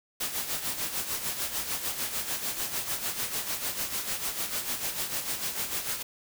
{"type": "noise with tremolo", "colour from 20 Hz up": "white", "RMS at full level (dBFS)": -30, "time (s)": [0.2, 6.03], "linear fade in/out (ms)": 10, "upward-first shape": "sine", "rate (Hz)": 6.7, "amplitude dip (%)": 60, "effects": []}